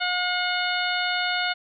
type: harmonic tone with a mistuned harmonic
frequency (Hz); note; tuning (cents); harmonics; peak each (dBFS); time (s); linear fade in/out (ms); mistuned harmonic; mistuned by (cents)
720; F#5; -47; 1 / 2 / 3 / 4 / 5 / 6; -29 / -27 / -30 / -31 / -32 / -33; 0-1.54; 20; 4; +30
effects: none